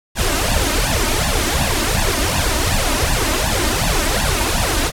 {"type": "noise with flanger", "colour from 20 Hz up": "pink", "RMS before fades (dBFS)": -17, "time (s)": [0.15, 4.92], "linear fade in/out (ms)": 50, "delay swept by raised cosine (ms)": [1.1, 3.3], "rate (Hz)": 2.7, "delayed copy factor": 0.9, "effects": ["low-pass 12000 Hz 12 dB/octave"]}